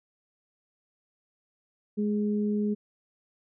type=tone pair together; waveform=sine; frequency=209.3 / 415.3 Hz; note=G#3 / G#4; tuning=+14 / 0 cents; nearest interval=octave; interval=1186 cents; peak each=-25 / -32 dBFS; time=1.97-2.75 s; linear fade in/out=20 ms; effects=none